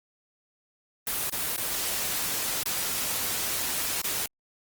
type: noise with dropouts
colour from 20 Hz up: white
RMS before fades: -29 dBFS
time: 1.07-4.26 s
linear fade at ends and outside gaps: 2 ms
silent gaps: 1.298-1.323 / 1.564-1.578 / 2.633-2.658 / 4.018-4.042 s
effects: Opus 24 kbps